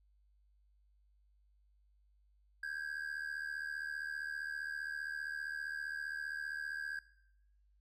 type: ring-modulated tone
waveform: triangle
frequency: 1609 Hz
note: G6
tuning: 45 cents sharp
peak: -34 dBFS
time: 2.63-6.99 s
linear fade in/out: 2 ms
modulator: 37.6 Hz
effects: noise-tail reverb RT60 0.9 s tail -19 dB re dry + added 50 Hz sine -67 dBFS peak until 7.8 s